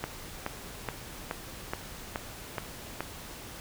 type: click train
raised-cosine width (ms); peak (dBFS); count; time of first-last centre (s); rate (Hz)
0.5; -16; 8; 0.04-3.006; 2.36
effects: pink hiss -44 dBFS RMS until 3.6 s